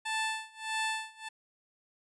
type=tone with tremolo; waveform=15% pulse; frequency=880 Hz; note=A5; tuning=in tune; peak=-23 dBFS; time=0.05-1.29 s; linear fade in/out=10 ms; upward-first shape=sine; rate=1.6 Hz; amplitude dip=95%; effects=resampled to 22050 Hz